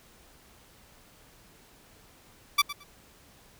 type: tone with echo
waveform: 15% pulse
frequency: 1160 Hz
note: D6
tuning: 22 cents flat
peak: -12 dBFS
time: 2.58-2.62 s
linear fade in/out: 10 ms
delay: 110 ms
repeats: 2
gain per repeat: -15 dB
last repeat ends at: 2.84 s
effects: pink hiss -57 dBFS RMS until 3.59 s